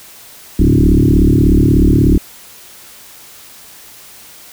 sine tone with frequency modulation, 107.9 Hz, A2, 33 cents flat, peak -6 dBFS, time 0.59-2.18 s, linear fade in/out 5 ms, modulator 36.5 Hz, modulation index 6.4, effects white hiss -38 dBFS RMS until 4.52 s

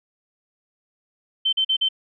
sine tone bursts, 3093 Hz, G7, 24 cents flat, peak -17 dBFS, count 4, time 1.45-1.888 s, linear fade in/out 10 ms, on 78 ms, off 42 ms, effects none

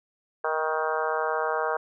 harmonic tone with a mistuned harmonic, 157.1 Hz, D#3, 17 cents sharp, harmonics 3 / 4 / 5 / 6 / 7 / 8 / 9 / 10, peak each -30 / -31 / -32 / -33 / -33 / -34 / -35 / -35 dBFS, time 0.44-1.77 s, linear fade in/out 5 ms, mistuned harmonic 6, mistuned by +17 cents, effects none

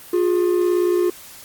triangle tone pair together, 354.7 / 412.6 Hz, F4 / G#4, +27 / -11 cents, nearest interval minor third, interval 262 cents, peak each -14 / -21 dBFS, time 0.13-1.1 s, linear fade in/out 5 ms, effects white hiss -41 dBFS RMS until 1.44 s + Opus 32 kbps

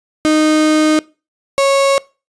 35% pulse tone pair in turn, 309 / 550.6 Hz, D#4 / C#5, -12 / -12 cents, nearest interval minor seventh, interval 1000 cents, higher second, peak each -8 dBFS, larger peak neither, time 0.25-0.99 / 1.58-1.98 s, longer first, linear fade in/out 0 ms, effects noise-tail reverb RT60 0.3 s tail -22 dB re dry + resampled to 22050 Hz

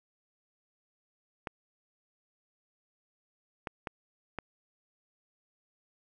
clicks, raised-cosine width 0.5 ms, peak -20 dBFS, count 4, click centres 1.472 / 3.672 / 3.872 / 4.387 s, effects none

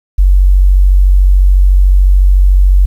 sine tone, 46.92 Hz, F#1, 25 cents sharp, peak -3 dBFS, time 0.18-2.86 s, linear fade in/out 10 ms, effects 7-bit

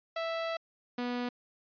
sawtooth tone pair in turn, 659.3 / 244.7 Hz, E5 / B3, 0 / -16 cents, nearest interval octave + perfect fourth, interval 1716 cents, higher first, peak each -28 dBFS, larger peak neither, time 0.16-0.57 / 0.98-1.29 s, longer first, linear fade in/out 5 ms, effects resampled to 11025 Hz

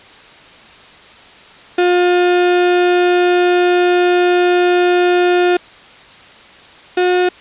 35% pulse tone pair in turn, 356 / 361 Hz, F4 / F#4, +33 / -43 cents, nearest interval unison, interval 24 cents, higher second, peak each -8 / -9 dBFS, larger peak first, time 1.78-5.57 / 6.97-7.29 s, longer first, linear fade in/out 5 ms, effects white hiss -40 dBFS RMS until 7.4 s + resampled to 8000 Hz

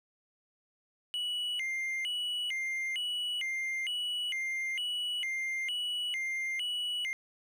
triangle tone with vibrato, 2487 Hz, D#7, 1 cent flat, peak -30 dBFS, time 1.14-7.13 s, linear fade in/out 0 ms, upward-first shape square, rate 1.1 Hz, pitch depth 290 cents each way, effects none

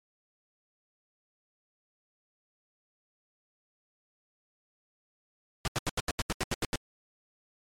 pink noise bursts, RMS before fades -29 dBFS, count 11, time 5.65-6.757 s, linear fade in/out 0 ms, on 27 ms, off 81 ms, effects low-pass 9000 Hz 12 dB/octave + MP3 96 kbps

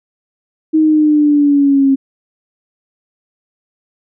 sine linear sweep, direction down, 315.7 to 269 Hz, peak -7 dBFS, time 0.73-1.96 s, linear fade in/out 20 ms, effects none

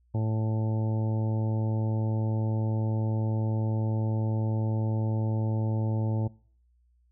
harmonic tone, 110 Hz, A2, in tune, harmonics 1 / 2 / 3 / 4 / 5 / 6 / 7 / 8, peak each -25 / -35 / -38 / -43 / -41 / -47 / -47 / -45 dBFS, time 0.14-6.28 s, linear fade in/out 10 ms, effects noise-tail reverb RT60 0.5 s tail -23 dB re dry + added 60 Hz sine -62 dBFS peak until 7.11 s

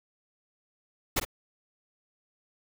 pink noise with echo, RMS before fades -25 dBFS, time 1.16-1.2 s, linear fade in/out 10 ms, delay 51 ms, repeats 1, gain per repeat -10 dB, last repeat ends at 1.251 s, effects none

